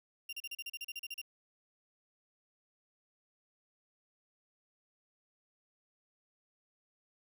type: tone bursts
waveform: 35% pulse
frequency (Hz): 2783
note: F7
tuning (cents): -7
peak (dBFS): -38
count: 13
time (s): 0.29-1.216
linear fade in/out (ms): 5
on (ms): 38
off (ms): 36
effects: none